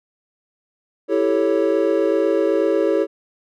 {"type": "chord", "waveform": "triangle", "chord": "A dominant seventh", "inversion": "second", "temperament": "equal", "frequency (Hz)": [329.6, 392, 440, 554.4], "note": ["E4", "G4", "A4", "C#5"], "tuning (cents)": [0, 0, 0, 0], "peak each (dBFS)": -19, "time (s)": [1.08, 3.07], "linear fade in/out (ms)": 50, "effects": []}